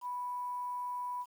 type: tone with quantisation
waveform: sine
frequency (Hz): 986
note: B5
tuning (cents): -3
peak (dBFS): -35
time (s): 0.01-1.26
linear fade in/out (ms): 50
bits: 10
effects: none